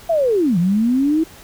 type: linear two-way sweep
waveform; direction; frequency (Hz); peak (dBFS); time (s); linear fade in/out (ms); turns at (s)
sine; down then up; 690 to 164.81 to 328.6; -13; 0.09-1.24; 10; 0.58
effects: pink hiss -42 dBFS RMS until 1.43 s